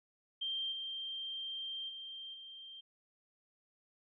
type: tone with level steps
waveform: sine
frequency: 3164 Hz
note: G7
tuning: 15 cents sharp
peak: -35 / -39 / -44 / -48 dBFS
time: 0.41-2.81 s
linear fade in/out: 10 ms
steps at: 0.71 / 1.88 / 2.33 s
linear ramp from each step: 20 ms
effects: none